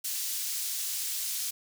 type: high-pass noise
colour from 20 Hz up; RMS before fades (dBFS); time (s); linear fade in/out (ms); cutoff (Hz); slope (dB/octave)
pink; -33; 0.04-1.51; 10; 5300; 12
effects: none